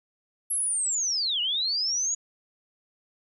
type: linear two-way sweep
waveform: sine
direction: down then up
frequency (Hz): 11320 to 2820 to 6830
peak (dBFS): -24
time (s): 0.5-2.15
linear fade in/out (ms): 10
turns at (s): 1.41
effects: none